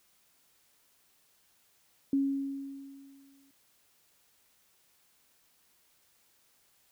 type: tone with exponential decay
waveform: sine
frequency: 275.2 Hz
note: C#4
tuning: 12 cents flat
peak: -23 dBFS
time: 2.13-3.51 s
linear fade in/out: 2 ms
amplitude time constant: 300 ms
effects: white hiss -68 dBFS RMS until 6.91 s